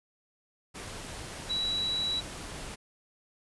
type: tone in noise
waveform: sine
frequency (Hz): 3917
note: B7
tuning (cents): -15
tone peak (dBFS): -28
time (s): 1.49-2.21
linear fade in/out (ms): 20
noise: pink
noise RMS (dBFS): -41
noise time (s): 0.74-2.76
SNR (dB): +10
effects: resampled to 24000 Hz